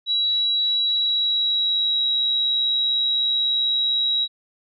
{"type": "tone with pitch glide", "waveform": "sine", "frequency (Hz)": [3899, 3859], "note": ["B7", "B7"], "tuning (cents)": [-23, -41], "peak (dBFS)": -18, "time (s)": [0.06, 4.28], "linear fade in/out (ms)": 50, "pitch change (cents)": -18, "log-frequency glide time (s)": [0.82, 2.04], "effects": []}